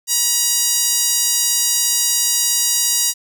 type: tone with high-pass filter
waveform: sawtooth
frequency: 957 Hz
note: A#5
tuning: 45 cents sharp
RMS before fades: -17 dBFS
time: 0.07-3.14 s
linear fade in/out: 50 ms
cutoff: 6000 Hz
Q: 1.5
effects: none

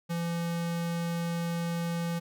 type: tone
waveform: square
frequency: 169.5 Hz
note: E3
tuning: 49 cents sharp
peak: -30 dBFS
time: 0.09-2.2 s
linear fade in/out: 20 ms
effects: none

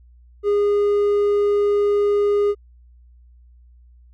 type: tone with hard clipping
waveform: sine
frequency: 409.7 Hz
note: G#4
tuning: 24 cents flat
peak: -16 dBFS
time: 0.43-2.55 s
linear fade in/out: 50 ms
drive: 3 dB
effects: added 60 Hz sine -46 dBFS peak until 4.13 s

